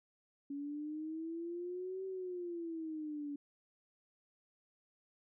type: exponential two-way sweep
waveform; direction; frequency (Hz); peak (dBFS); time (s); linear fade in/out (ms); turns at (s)
sine; up then down; 280 to 383.2 to 284.4; -39; 0.5-3.36; 5; 2.05
effects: none